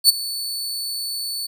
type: tone with ADSR envelope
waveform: sawtooth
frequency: 4468 Hz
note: C#8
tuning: 13 cents sharp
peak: -4 dBFS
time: 0.04-1.47 s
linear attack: 51 ms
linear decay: 17 ms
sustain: -18 dB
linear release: 13 ms
effects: none